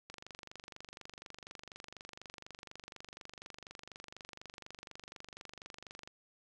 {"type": "click train", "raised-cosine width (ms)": 0.2, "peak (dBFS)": -30, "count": 145, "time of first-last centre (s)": [0.1, 6.075], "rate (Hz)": 24.1, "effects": []}